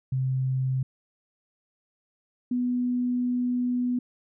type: tone pair in turn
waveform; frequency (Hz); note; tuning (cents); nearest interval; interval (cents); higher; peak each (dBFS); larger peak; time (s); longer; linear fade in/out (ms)
sine; 130.81 / 246.9; C3 / B3; 0 / 0; major seventh; 1100; second; -23; neither; 0.12-0.83 / 2.51-3.99; second; 5
effects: none